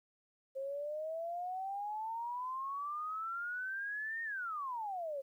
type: exponential two-way sweep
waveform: sine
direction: up then down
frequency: 531 to 1851 to 531 Hz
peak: -37 dBFS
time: 0.55-5.22 s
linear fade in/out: 20 ms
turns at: 4.23 s
effects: 12-bit